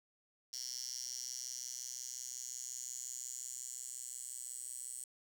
10% pulse tone with high-pass filter sweep, 125.6 Hz, B2, 30 cents sharp, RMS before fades -45 dBFS, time 0.53-5.04 s, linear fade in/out 2 ms, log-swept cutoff 5400 to 8300 Hz, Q 7.2, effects none

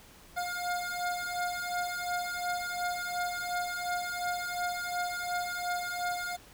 25% pulse beating tone pair, 709 / 711.8 Hz, F5 / F5, +26 / +33 cents, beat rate 2.8 Hz, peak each -31 dBFS, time 0.36-6.37 s, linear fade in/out 20 ms, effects pink hiss -55 dBFS RMS until 6.53 s

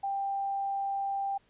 sine tone, 790 Hz, G5, 13 cents sharp, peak -29 dBFS, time 0.03-1.38 s, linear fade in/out 10 ms, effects pink hiss -67 dBFS RMS until 1.49 s + resampled to 8000 Hz

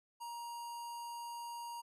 square tone with notch filter, 943 Hz, A#5, 20 cents sharp, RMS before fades -45 dBFS, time 0.2-1.82 s, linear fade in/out 20 ms, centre 2300 Hz, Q 1.3, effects resampled to 32000 Hz

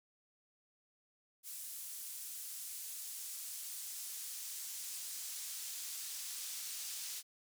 brown noise with high-pass filter sweep, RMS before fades -45 dBFS, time 1.43-7.23 s, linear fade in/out 50 ms, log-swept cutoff 9500 to 5900 Hz, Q 0.85, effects none

